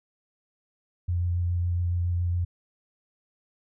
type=tone with vibrato; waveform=sine; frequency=87.6 Hz; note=F2; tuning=6 cents sharp; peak=-23 dBFS; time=1.08-2.45 s; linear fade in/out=10 ms; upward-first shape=sine; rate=7.2 Hz; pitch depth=15 cents each way; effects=none